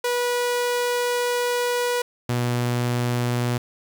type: tone pair in turn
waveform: sawtooth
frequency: 487.3 / 121.51 Hz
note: B4 / B2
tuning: -23 / -28 cents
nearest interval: 2 octaves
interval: 2405 cents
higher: first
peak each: -17 dBFS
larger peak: neither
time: 0.04-2.02 / 2.29-3.58 s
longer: first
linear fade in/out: 5 ms
effects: 8-bit